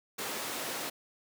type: high-pass noise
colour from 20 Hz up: pink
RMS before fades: -37 dBFS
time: 0.18-0.9 s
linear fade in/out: 10 ms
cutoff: 330 Hz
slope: 12 dB/octave
effects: none